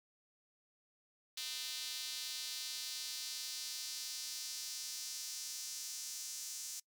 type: tone with high-pass filter sweep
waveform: square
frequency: 138.59 Hz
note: C#3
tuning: in tune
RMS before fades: -44 dBFS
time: 1.37-6.8 s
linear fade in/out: 5 ms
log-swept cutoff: 3800 to 6300 Hz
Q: 2
effects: noise-tail reverb RT60 0.1 s tail -23 dB re dry